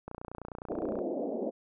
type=click train; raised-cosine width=1 ms; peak=-26 dBFS; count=28; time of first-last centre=0.08-0.989 s; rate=29.7 Hz
type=band-pass noise; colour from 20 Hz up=white; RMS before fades=-34 dBFS; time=0.69-1.51 s; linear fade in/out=20 ms; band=210 to 640 Hz; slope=48 dB/octave
effects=none